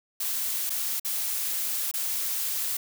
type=noise with dropouts; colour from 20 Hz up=blue; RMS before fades=-29 dBFS; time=0.2-2.77 s; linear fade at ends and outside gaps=5 ms; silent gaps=0.696-0.702 / 0.998-1.047 / 1.914-1.938 s; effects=none